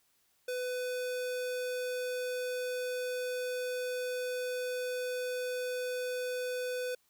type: tone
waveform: square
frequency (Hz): 500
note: B4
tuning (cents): +21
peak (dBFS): -34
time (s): 0.48-6.95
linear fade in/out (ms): 5
effects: white hiss -72 dBFS RMS until 7.09 s